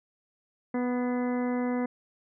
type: harmonic tone with a mistuned harmonic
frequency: 246.9 Hz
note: B3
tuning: in tune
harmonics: 1 / 2 / 3 / 4 / 5 / 6 / 7 / 8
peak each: -27 / -33 / -39 / -41 / -46 / -49 / -47 / -45 dBFS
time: 0.74-1.86 s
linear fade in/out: 5 ms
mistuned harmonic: 8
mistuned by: +45 cents
effects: none